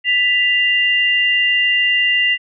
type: tone pair together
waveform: sine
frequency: 1980.3 / 2794 Hz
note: B6 / F7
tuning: +4 / 0 cents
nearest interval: tritone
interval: 596 cents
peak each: -15 dBFS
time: 0.04-2.38 s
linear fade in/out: 50 ms
effects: none